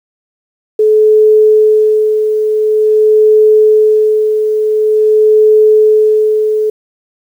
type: tone with tremolo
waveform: sine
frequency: 430 Hz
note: A4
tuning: 40 cents flat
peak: -3 dBFS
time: 0.79-6.7 s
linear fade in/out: 5 ms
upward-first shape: sine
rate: 0.47 Hz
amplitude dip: 50%
effects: 7-bit